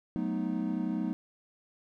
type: chord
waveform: triangle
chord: B dominant seventh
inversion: second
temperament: equal with one note detuned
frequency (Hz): 185 / 217.5 / 246.9 / 311.1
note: F#3 / A3 / B3 / D#4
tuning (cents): 0 / -20 / 0 / 0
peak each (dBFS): -33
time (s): 0.16-1.13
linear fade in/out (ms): 0
effects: none